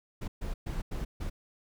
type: noise bursts at uneven times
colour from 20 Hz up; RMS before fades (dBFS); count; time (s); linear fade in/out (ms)
brown; -34; 5; 0.21-0.28 / 0.41-0.54 / 0.66-0.82 / 0.91-1.05 / 1.2-1.3; 10
effects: none